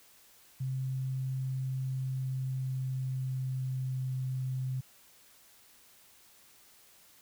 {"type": "tone with pitch glide", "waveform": "sine", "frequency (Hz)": [131.4, 129.89], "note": ["C3", "C3"], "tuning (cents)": [8, -12], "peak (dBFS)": -31, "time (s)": [0.6, 4.81], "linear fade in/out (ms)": 10, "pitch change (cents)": -20, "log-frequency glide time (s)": [1.84, 4.08], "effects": ["white hiss -60 dBFS RMS until 7.21 s"]}